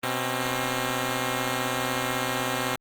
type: tone pair together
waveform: 5% pulse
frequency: 125.85 / 267.6 Hz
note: B2 / C4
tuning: +33 / +39 cents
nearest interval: octave + minor second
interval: 1306 cents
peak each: -17 dBFS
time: 0.03-2.76 s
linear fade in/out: 5 ms
effects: Opus 24 kbps